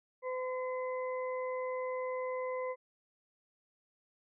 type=harmonic tone; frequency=510 Hz; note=C5; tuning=44 cents flat; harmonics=1 / 2 / 4; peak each=-35 / -41 / -47 dBFS; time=0.22-2.76 s; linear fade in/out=50 ms; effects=none